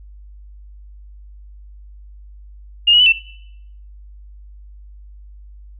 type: tone with pitch steps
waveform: sine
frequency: 2833 / 2907 / 2989 / 2679 Hz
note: F7 / F#7 / F#7 / E7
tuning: +24 / -31 / +17 / +27 cents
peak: -8 dBFS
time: 2.87-3.126 s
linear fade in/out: 10 ms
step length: 64 ms
effects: noise-tail reverb RT60 0.8 s tail -21 dB re dry + added 50 Hz sine -37 dBFS peak until 5.79 s

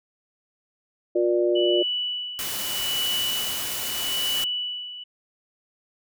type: harmonic tone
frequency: 118.6 Hz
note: A#2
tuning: 30 cents sharp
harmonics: 3 / 4 / 5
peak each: -20 / -29 / -24 dBFS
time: 1.15-1.83 s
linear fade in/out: 10 ms
type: tone with tremolo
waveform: sine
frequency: 2960 Hz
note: F#7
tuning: in tune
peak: -23 dBFS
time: 1.55-5.04 s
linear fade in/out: 10 ms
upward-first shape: sine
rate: 0.8 Hz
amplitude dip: 75%
type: noise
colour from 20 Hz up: white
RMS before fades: -30 dBFS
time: 2.39-4.44 s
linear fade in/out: 0 ms
effects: none

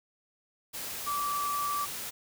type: tone in noise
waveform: sine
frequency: 1160 Hz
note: D6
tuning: 22 cents flat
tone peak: -29 dBFS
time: 1.06-1.86 s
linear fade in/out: 20 ms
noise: white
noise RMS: -38 dBFS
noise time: 0.73-2.11 s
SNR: +6 dB
effects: none

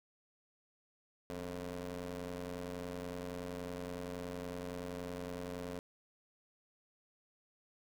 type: ring-modulated tone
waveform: 20% pulse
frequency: 90.7 Hz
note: F#2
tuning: 34 cents flat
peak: -33 dBFS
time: 1.3-5.79 s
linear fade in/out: 0 ms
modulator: 351 Hz
effects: none

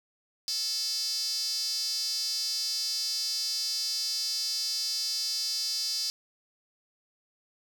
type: tone with high-pass filter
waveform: sawtooth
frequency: 440 Hz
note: A4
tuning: in tune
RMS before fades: -31 dBFS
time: 0.48-6.1 s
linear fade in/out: 0 ms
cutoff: 4900 Hz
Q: 8.9
effects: none

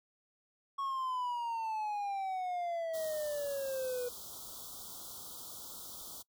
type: exponential sweep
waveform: triangle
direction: down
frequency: 1108.7 to 486.7 Hz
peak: -32 dBFS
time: 0.78-4.09 s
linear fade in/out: 10 ms
type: band-stop noise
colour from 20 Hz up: white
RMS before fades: -47 dBFS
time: 2.93-6.23 s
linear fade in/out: 20 ms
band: 1400 to 3200 Hz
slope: 96 dB/octave
effects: noise-tail reverb RT60 0.1 s tail -22 dB re dry

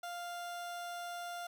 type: tone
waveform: 30% pulse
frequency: 698.5 Hz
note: F5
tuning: in tune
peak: -38 dBFS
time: 0.03-1.47 s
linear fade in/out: 5 ms
effects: none

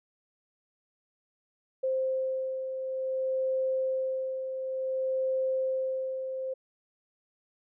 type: beating tone pair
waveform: sine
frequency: 523.3 / 523.86 Hz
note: C5 / C5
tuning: 0 / +2 cents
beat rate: 0.56 Hz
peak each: -37 / -28 dBFS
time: 1.83-6.54 s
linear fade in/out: 10 ms
effects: none

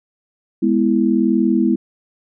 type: chord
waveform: sine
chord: E major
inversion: first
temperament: equal with one note detuned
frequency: 207.7 / 248.1 / 329.6 Hz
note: G#3 / B3 / E4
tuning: 0 / +8 / 0 cents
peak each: -17 dBFS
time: 0.62-1.76 s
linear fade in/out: 10 ms
effects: none

